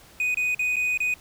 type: tone with dropouts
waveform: triangle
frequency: 2489 Hz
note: D#7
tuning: in tune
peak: -20 dBFS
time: 0.2-1.14 s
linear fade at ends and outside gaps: 2 ms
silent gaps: 0.345-0.371 / 0.547-0.593 / 0.759-0.766 / 0.975-1.003 s
effects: pink hiss -51 dBFS RMS until 1.2 s